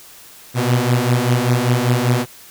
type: beating tone pair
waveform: sawtooth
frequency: 120.4 / 125.5 Hz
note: B2 / B2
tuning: -44 / +28 cents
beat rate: 5.1 Hz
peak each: -13 dBFS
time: 0.54-2.26 s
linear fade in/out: 50 ms
effects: white hiss -42 dBFS RMS until 2.5 s